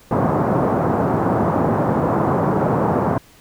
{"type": "band-pass noise", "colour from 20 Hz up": "pink", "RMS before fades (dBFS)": -18, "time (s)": [0.11, 3.18], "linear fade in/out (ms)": 2, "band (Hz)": [110, 1100], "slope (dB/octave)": 24, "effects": ["pink hiss -49 dBFS RMS until 3.4 s"]}